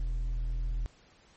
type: tone with hard clipping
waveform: sine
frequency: 41 Hz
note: E1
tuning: 9 cents flat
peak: -30 dBFS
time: 0-0.86 s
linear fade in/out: 0 ms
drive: 4 dB
effects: pink hiss -61 dBFS RMS until 1.36 s + MP3 32 kbps